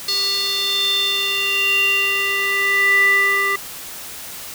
square tone with band-pass filter sweep, 395.9 Hz, G4, 17 cents sharp, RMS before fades -18 dBFS, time 0.08-3.56 s, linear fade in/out 5 ms, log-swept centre 4500 to 1700 Hz, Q 7.1, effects white hiss -33 dBFS RMS until 4.54 s

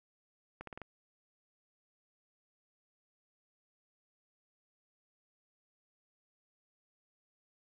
accelerating click train, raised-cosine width 0.5 ms, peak -29 dBFS, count 5, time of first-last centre 0.61-0.817 s, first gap 63 ms, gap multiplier 0.87, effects none

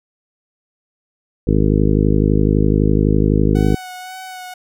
harmonic tone, 51.91 Hz, G#1, in tune, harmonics 1 / 2 / 3 / 4 / 5 / 6 / 7 / 8 / 9, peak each -17 / -19 / -18 / -20 / -20 / -21 / -25 / -23 / -25 dBFS, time 1.47-3.75 s, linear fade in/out 5 ms
sawtooth tone with vibrato, 742 Hz, F#5, 5 cents sharp, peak -26 dBFS, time 3.55-4.54 s, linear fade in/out 5 ms, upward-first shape sine, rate 1.9 Hz, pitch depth 22 cents each way
effects none

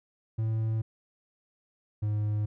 triangle tone pair in turn, 111 / 105.44 Hz, A2 / G#2, +16 / +27 cents, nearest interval minor second, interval 89 cents, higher first, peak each -24 dBFS, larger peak neither, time 0.38-0.82 / 2.02-2.46 s, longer neither, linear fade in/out 10 ms, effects none

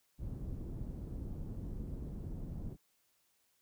pink low-pass noise, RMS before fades -42 dBFS, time 0.18-2.77 s, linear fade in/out 50 ms, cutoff 230 Hz, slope 12 dB/octave, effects white hiss -75 dBFS RMS until 3.61 s

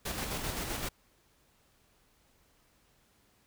pink noise with tremolo, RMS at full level -35 dBFS, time 0.05-0.89 s, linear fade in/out 10 ms, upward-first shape square, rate 7.7 Hz, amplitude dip 35%, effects pink hiss -68 dBFS RMS until 3.46 s

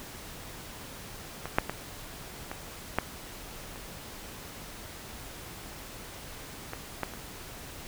clicks, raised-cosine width 0.5 ms, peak -20 / -6 / -16 / -21 / -9 / -29 / -20 / -14 / -29 dBFS, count 9, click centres 1.456 / 1.585 / 1.696 / 2.515 / 2.986 / 3.759 / 6.734 / 7.033 / 7.137 s, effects pink hiss -44 dBFS RMS until 7.87 s

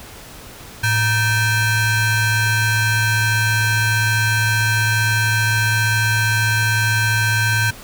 40% pulse ring-modulated tone, 830.6 Hz, G#5, in tune, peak -11 dBFS, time 0.83-7.71 s, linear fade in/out 10 ms, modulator 720 Hz, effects pink hiss -38 dBFS RMS until 7.83 s

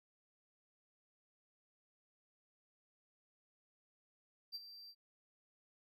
triangle tone with ADSR envelope, 4700 Hz, D8, 1 cent sharp, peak -39 dBFS, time 4.52-4.95 s, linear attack 31 ms, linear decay 33 ms, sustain -12 dB, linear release 56 ms, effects none

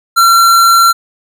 square tone, 1363 Hz, F6, 43 cents flat, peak -5 dBFS, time 0.16-0.93 s, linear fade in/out 20 ms, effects none

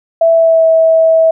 sine tone with pitch glide, 661 to 648.9 Hz, E5 to E5, +5 to -27 cents, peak -5 dBFS, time 0.21-1.31 s, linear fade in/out 5 ms, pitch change -32 cents, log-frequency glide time 0.32-0.66 s, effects none

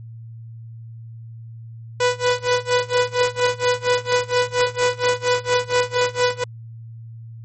sawtooth tone with tremolo, 493.9 Hz, B4, in tune, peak -10 dBFS, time 2-6.44 s, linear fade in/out 5 ms, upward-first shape sine, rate 4.3 Hz, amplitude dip 95%, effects added 114 Hz sine -34 dBFS peak until 7.44 s + MP3 32 kbps

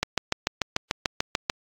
click train, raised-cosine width 0.2 ms, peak -5 dBFS, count 11, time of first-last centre 0.03-1.498 s, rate 6.81 Hz, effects AAC 48 kbps

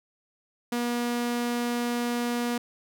sawtooth tone, 240 Hz, B3, 49 cents flat, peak -22 dBFS, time 0.72-2.58 s, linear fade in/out 5 ms, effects none

